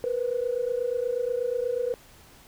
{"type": "tone pair together", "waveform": "sine", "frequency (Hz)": [475.1, 503.4], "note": ["A#4", "B4"], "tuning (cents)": [33, 33], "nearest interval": "minor second", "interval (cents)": 100, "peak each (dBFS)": [-27, -27], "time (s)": [0.04, 1.94], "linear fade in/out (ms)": 0, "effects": ["tanh soft clip ceiling -17 dBFS", "pink hiss -53 dBFS RMS until 2.47 s"]}